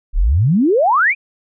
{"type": "exponential sweep", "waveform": "sine", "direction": "up", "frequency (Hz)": [31.37, 2554], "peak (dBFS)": -10, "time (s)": [0.13, 1.15], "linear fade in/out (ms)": 50, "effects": []}